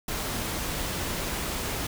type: noise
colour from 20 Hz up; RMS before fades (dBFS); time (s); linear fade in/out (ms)
pink; -31; 0.08-1.87; 5
effects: none